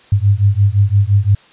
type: beating tone pair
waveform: sine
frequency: 98 / 103.8 Hz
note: G2 / G#2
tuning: 0 / 0 cents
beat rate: 5.8 Hz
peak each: -12 dBFS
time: 0.12-1.35 s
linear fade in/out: 5 ms
effects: white hiss -46 dBFS RMS until 1.52 s + resampled to 8000 Hz